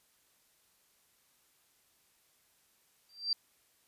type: tone with exponential growth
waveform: sine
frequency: 4700 Hz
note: D8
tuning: 1 cent sharp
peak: -25 dBFS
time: 3.09-3.33 s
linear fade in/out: 2 ms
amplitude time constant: 52 ms
effects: white hiss -70 dBFS RMS until 3.87 s + resampled to 32000 Hz